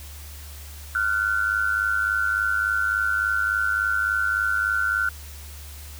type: tone pair together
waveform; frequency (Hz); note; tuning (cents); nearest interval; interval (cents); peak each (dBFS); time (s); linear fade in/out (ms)
sine; 1395.5 / 1499; F6 / F#6; -2 / +22; minor second; 124; -23; 0.95-5.09; 2
effects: added 73 Hz sine -38 dBFS peak until 5.99 s + white hiss -44 dBFS RMS until 5.99 s